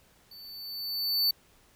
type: tone with level ramp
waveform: square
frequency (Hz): 4500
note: C#8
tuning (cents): +25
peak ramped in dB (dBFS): -47 to -22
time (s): 0.31-1.31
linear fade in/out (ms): 5
effects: pink hiss -62 dBFS RMS until 1.75 s